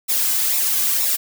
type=noise with flanger; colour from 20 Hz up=blue; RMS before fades=-19 dBFS; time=0.08-1.17 s; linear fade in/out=20 ms; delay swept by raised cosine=0.64 to 2.24 ms; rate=2.1 Hz; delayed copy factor=-0.6; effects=none